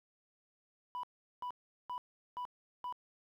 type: tone bursts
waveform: sine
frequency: 987.8 Hz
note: B5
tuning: in tune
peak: -35 dBFS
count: 5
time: 0.95-2.925 s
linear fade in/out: 0 ms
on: 83 ms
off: 390 ms
effects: tanh soft clip ceiling -37 dBFS + 12-bit